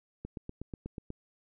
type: click train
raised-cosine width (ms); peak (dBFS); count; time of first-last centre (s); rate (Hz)
3; -26; 8; 0.25-1.104; 8.2
effects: none